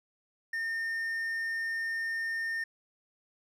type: tone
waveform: triangle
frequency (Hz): 1820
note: A#6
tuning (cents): -42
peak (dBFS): -29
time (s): 0.53-2.64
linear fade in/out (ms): 5
effects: none